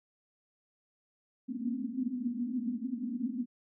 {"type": "band-pass noise", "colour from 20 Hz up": "pink", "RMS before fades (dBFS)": -35, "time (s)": [1.48, 3.46], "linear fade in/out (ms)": 20, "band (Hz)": [230, 260], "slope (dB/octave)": 96, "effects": []}